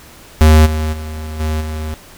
square tone with level steps, 77.8 Hz, D#2, in tune, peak -5 / -16 / -24 / -16 / -21 dBFS, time 0.41-1.94 s, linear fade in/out 0 ms, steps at 0.65 / 0.92 / 1.39 / 1.6 s, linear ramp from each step 20 ms, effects pink hiss -40 dBFS RMS until 2.17 s

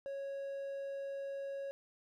triangle tone, 552 Hz, C#5, 7 cents flat, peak -37 dBFS, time 0.06-1.71 s, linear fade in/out 0 ms, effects none

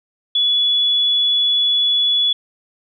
sine tone, 3412 Hz, G#7, 46 cents sharp, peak -13 dBFS, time 0.35-2.33 s, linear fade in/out 5 ms, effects none

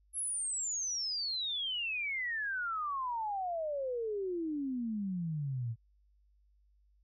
sine exponential sweep, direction down, 11175 to 110 Hz, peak -33 dBFS, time 0.13-5.76 s, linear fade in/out 50 ms, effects added 50 Hz sine -65 dBFS peak until 7.03 s

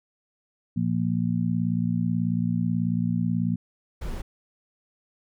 harmonic tone, 58.3 Hz, A#1, 1 cent sharp, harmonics 2 / 3 / 4, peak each -28 / -25 / -27 dBFS, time 0.76-3.56 s, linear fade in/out 10 ms
brown noise, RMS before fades -31 dBFS, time 4.01-4.22 s, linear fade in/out 10 ms
effects none

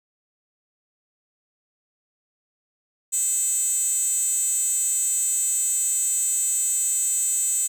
10% pulse tone with high-pass filter, 519 Hz, C5, 14 cents flat, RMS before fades -23 dBFS, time 3.12-7.68 s, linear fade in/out 20 ms, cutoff 7800 Hz, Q 7.7, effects none

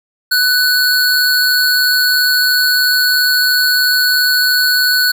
square tone pair together, 1496 / 4345 Hz, F#6 / C#8, +19 / -35 cents, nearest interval octave + tritone, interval 1846 cents, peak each -13 / -14 dBFS, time 0.31-5.12 s, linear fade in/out 10 ms, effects none

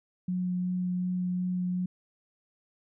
sine tone with vibrato, 181 Hz, F#3, 38 cents flat, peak -27 dBFS, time 0.28-1.86 s, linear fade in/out 5 ms, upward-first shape sine, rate 2.7 Hz, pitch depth 8 cents each way, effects none

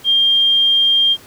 sine tone, 3200 Hz, G7, 35 cents sharp, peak -10 dBFS, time 0.04-1.17 s, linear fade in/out 50 ms, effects pink hiss -42 dBFS RMS until 1.26 s + high-pass 80 Hz 12 dB/octave

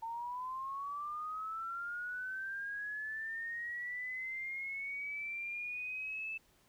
sine linear sweep, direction up, 900 to 2637 Hz, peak -38 dBFS, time 0.02-6.38 s, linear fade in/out 10 ms, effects pink hiss -69 dBFS RMS until 6.68 s

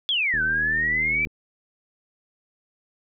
sine exponential two-way sweep, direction down then up, 3477 to 1502 to 2351 Hz, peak -20 dBFS, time 0.09-1.25 s, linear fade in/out 0 ms, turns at 0.42 s
click train, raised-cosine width 3 ms, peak -25 dBFS, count 74, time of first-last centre 0.34-1.271 s, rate 78.4 Hz
effects none

